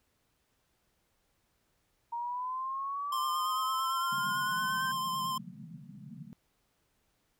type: linear sweep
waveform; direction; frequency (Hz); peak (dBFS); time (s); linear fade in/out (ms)
sine; up; 932.3 to 1569; -33; 2.12-4.92; 10
type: tone with vibrato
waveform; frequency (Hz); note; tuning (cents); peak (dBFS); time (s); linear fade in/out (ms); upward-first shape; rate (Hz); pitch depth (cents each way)
square; 1046.5; C6; 0; -32; 3.12-5.38; 5; triangle; 8.9; 29
type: band-pass noise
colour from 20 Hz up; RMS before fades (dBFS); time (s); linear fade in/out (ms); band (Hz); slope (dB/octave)
pink; -47; 4.12-6.33; 0; 130 to 240; 96
effects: pink hiss -75 dBFS RMS until 7.39 s